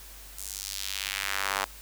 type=tone with high-pass filter sweep; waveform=sawtooth; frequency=98 Hz; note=G2; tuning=in tune; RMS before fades=-33 dBFS; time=0.38-1.65 s; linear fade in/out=0 ms; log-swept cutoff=8500 to 930 Hz; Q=1.3; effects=added 50 Hz sine -48 dBFS peak until 1.81 s + white hiss -48 dBFS RMS until 1.81 s